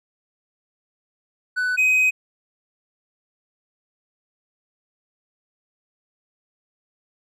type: tone pair in turn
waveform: triangle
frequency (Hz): 1494 / 2518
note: F#6 / D#7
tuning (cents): +16 / +20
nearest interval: major sixth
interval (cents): 904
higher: second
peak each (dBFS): -18 / -13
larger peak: second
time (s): 1.56-1.77 / 1.77-2.11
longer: second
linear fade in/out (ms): 20
effects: resampled to 32000 Hz